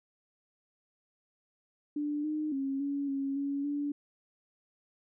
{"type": "tone with pitch steps", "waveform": "sine", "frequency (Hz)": [294.6, 305.7, 271.9, 282, 274.4, 280.6, 288.7], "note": ["D4", "D#4", "C#4", "C#4", "C#4", "C#4", "D4"], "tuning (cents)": [6, -30, -33, 30, -17, 21, -30], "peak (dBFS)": -30, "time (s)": [1.96, 3.92], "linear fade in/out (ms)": 5, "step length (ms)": 280, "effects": []}